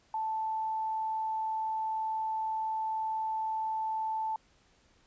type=tone; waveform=sine; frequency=879 Hz; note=A5; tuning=2 cents flat; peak=-30 dBFS; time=0.14-4.36 s; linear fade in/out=2 ms; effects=pink hiss -66 dBFS RMS until 5.06 s + resampled to 16000 Hz